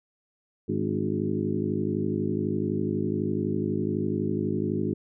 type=harmonic tone with a mistuned harmonic; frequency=52 Hz; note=G#1; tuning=3 cents sharp; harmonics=2 / 3 / 4 / 5 / 6 / 7 / 8; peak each=-34 / -33 / -30 / -35 / -32 / -31 / -35 dBFS; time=0.68-4.94 s; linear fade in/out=10 ms; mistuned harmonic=6; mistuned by=-53 cents; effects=none